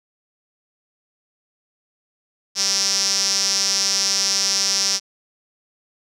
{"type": "tone with band-pass filter", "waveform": "sawtooth", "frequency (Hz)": 196, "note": "G3", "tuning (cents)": 0, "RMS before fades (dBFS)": -20, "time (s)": [2.55, 5], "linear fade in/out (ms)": 50, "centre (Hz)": 5500, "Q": 6.9, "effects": []}